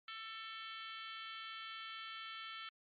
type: harmonic tone with a mistuned harmonic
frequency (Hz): 444.5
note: A4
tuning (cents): +18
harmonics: 3 / 4 / 5 / 6 / 7 / 8 / 9 / 10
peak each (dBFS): -50 / -55 / -54 / -57 / -52 / -57 / -60 / -64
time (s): 0.08-2.69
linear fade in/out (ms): 2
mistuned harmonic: 8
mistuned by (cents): -63
effects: Opus 48 kbps